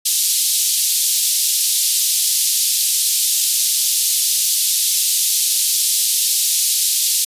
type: band-pass noise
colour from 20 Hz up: white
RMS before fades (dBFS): -17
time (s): 0.05-7.25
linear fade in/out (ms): 10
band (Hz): 3500 to 13000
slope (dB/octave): 24
effects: resampled to 32000 Hz